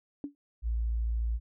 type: tone with exponential decay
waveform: sine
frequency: 286 Hz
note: D4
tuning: 46 cents flat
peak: -29 dBFS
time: 0.24-0.35 s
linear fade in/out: 1 ms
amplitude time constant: 22 ms
type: tone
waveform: sine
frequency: 56.9 Hz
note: A#1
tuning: 41 cents flat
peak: -27 dBFS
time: 0.62-1.4 s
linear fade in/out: 50 ms
effects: none